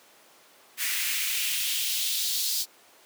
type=noise with high-pass filter sweep; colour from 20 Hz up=white; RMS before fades=-28 dBFS; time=0.77-2.66 s; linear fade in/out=50 ms; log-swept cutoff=1900 to 4500 Hz; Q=2.3; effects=pink hiss -55 dBFS RMS until 3.05 s + high-pass 400 Hz 12 dB/octave